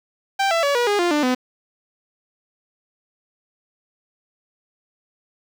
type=tone with pitch steps; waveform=sawtooth; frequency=784 / 666.9 / 567.3 / 482.6 / 410.5 / 349.2 / 297.1 / 252.7 Hz; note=G5 / E5 / C#5 / B4 / G#4 / F4 / D4 / B3; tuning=0 / +20 / +40 / -40 / -20 / 0 / +20 / +40 cents; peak=-13 dBFS; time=0.39-1.35 s; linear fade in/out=10 ms; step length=120 ms; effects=low-pass 6000 Hz 12 dB/octave + 7-bit